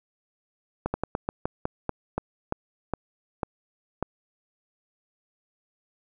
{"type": "slowing click train", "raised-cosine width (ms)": 1, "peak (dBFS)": -12, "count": 13, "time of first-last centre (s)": [0.86, 4.026], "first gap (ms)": 80, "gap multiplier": 1.2, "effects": []}